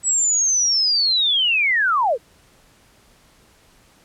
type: linear sweep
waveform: sine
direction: down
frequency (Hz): 7902 to 413.4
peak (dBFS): -15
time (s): 0.03-2.18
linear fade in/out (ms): 50
effects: pink hiss -54 dBFS RMS until 4.04 s + low-pass 12000 Hz 12 dB/octave